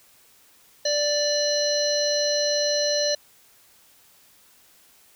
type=harmonic tone; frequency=587.3 Hz; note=D5; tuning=in tune; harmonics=1 / 3 / 5 / 7 / 9 / 10; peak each=-23 / -34 / -36 / -25 / -39 / -30 dBFS; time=0.85-3.15 s; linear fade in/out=5 ms; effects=white hiss -56 dBFS RMS until 5.15 s